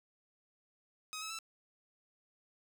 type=tone with pitch steps; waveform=10% pulse; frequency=1263 / 1294 / 1325.8 Hz; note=D#6 / E6 / E6; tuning=+26 / -32 / +10 cents; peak=-32 dBFS; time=1.13-1.388 s; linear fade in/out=0 ms; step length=86 ms; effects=none